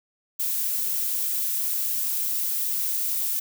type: noise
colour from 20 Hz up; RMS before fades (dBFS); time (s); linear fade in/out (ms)
violet; -26; 0.39-3.4; 10
effects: none